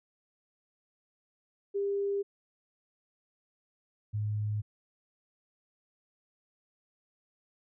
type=tone pair in turn; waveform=sine; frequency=400 / 105.52 Hz; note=G4 / G#2; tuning=+35 / +28 cents; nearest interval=octave + major seventh; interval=2307 cents; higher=first; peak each=-28 / -29 dBFS; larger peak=first; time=1.74-2.23 / 4.13-4.62 s; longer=neither; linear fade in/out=20 ms; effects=none

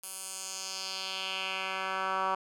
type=tone with band-pass filter sweep; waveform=10% pulse; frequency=190 Hz; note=F#3; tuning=46 cents sharp; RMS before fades=-35 dBFS; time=0.03-2.35 s; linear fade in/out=5 ms; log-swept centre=11000 to 1100 Hz; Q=2.1; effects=none

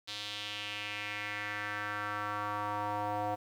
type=tone with band-pass filter sweep; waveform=square; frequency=103.83 Hz; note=G#2; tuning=in tune; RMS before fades=-37 dBFS; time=0.07-3.36 s; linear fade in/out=20 ms; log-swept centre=3900 to 740 Hz; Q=2.9; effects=10-bit

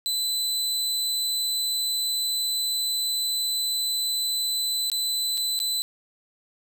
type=tone with dropouts; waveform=sawtooth; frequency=4013 Hz; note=B7; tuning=27 cents sharp; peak=-21 dBFS; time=0.06-5.82 s; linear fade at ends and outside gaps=0 ms; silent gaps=4.9-4.917 / 5.373-5.377 / 5.591-5.601 s; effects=none

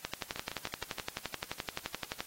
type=two click trains; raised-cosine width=0.2 ms; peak=-17 / -21 dBFS; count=26 / 5; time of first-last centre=0.05-2.205 / 0.36-0.984 s; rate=11.6 / 6.41 Hz; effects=white hiss -53 dBFS RMS until 2.26 s + AAC 48 kbps

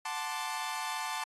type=chord; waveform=sawtooth; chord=D dominant seventh; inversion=first; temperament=equal; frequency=740 / 880 / 1046.5 / 1174.7 Hz; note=F#5 / A5 / C6 / D6; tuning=0 / 0 / 0 / 0 cents; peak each=-39 / -33 / -37 / -38 dBFS; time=0.05-1.24 s; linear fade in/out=5 ms; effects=AAC 32 kbps

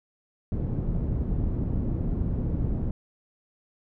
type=low-pass noise; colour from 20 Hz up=pink; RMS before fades=-27 dBFS; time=0.52-2.91 s; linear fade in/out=2 ms; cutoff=240 Hz; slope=12 dB/octave; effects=none

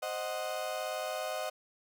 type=chord; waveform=35% pulse; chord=C diminished; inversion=none; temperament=equal; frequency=523.3 / 622.3 / 740 Hz; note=C5 / Eb5 / Gb5; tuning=0 / 0 / 0 cents; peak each=-39 / -35 / -38 dBFS; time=0.02-1.5 s; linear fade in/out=10 ms; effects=none

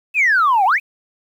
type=exponential two-way sweep; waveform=sine; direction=down then up; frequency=2662 to 730 to 2662 Hz; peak=-10 dBFS; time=0.14-0.8 s; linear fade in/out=50 ms; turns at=0.65 s; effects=tanh soft clip ceiling -8 dBFS + 8-bit

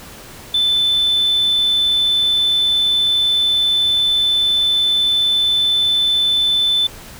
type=tone; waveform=triangle; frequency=3520 Hz; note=A7; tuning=in tune; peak=-10 dBFS; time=0.54-6.87 s; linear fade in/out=5 ms; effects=tanh soft clip ceiling -9 dBFS + pink hiss -37 dBFS RMS until 7.19 s

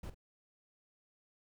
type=noise with echo; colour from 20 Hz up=brown; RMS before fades=-43 dBFS; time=0.03-0.1 s; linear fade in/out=5 ms; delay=45 ms; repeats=1; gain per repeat=-14 dB; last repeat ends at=0.145 s; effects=none

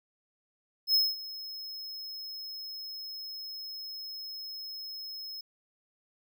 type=tone with ADSR envelope; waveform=square; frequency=5170 Hz; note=E8; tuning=34 cents flat; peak=-21 dBFS; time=0.87-5.41 s; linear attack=72 ms; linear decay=210 ms; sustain=-18 dB; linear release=4 ms; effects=none

